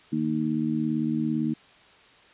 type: harmonic tone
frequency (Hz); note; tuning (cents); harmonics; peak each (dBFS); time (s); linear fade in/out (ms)
77.78; D#2; 0; 2 / 3 / 4; -31 / -26 / -28; 0.12-1.54; 10
effects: white hiss -54 dBFS RMS until 2.33 s + resampled to 8000 Hz